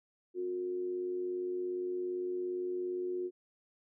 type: tone with amplitude modulation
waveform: sine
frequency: 361.6 Hz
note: F#4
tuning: 40 cents flat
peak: -31 dBFS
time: 0.34-3.31 s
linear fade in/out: 50 ms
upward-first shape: sine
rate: 97.4 Hz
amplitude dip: 45%
effects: none